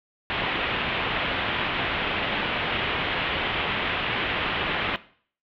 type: low-pass noise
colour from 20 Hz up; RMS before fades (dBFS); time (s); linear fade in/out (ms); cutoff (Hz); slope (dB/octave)
white; -27; 0.3-4.96; 0; 3300; 48
effects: noise-tail reverb RT60 0.5 s tail -17 dB re dry